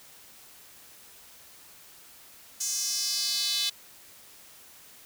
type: tone with high-pass filter sweep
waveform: square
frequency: 233 Hz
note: A#3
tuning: 1 cent flat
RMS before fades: -29 dBFS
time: 2.6-3.7 s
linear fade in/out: 10 ms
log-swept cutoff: 6500 to 3700 Hz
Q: 3.9
effects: white hiss -52 dBFS RMS until 5.05 s